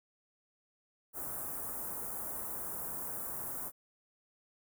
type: band-stop noise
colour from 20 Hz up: white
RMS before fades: -40 dBFS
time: 1.13-3.72 s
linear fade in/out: 50 ms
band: 1300 to 9700 Hz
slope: 24 dB/octave
effects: none